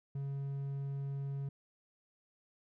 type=tone; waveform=triangle; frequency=138.7 Hz; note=C#3; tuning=1 cent sharp; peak=-34 dBFS; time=0.15-1.49 s; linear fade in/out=5 ms; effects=none